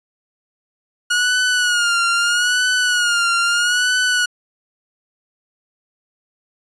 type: tone with vibrato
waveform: sawtooth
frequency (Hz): 1441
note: F#6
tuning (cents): -46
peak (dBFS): -11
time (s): 1.1-4.26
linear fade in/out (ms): 10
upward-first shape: sine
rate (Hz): 0.78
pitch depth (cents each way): 68
effects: resampled to 22050 Hz